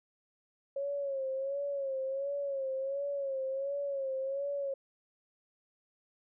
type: tone with vibrato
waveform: sine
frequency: 548 Hz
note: C#5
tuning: 20 cents flat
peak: -32 dBFS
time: 0.76-4.74 s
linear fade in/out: 5 ms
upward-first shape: sine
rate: 1.4 Hz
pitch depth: 63 cents each way
effects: none